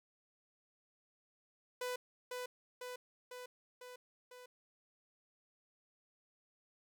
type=tone with echo; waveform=sawtooth; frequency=497.8 Hz; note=B4; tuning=14 cents sharp; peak=-34 dBFS; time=1.81-1.96 s; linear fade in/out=5 ms; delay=500 ms; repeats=5; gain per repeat=-3 dB; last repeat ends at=4.46 s; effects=none